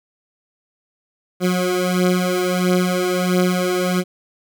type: beating tone pair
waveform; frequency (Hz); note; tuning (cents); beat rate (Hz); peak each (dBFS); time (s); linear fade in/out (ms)
20% pulse; 180.2 / 181.7; F#3 / F#3; -45 / -31; 1.5; -16 / -13; 1.4-4.04; 50
effects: none